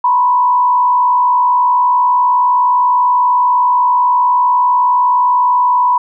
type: tone with frequency modulation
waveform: sine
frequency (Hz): 987.8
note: B5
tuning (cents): 0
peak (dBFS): -8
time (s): 0.04-5.98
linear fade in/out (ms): 5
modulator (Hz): 59.6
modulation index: 0.55
effects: none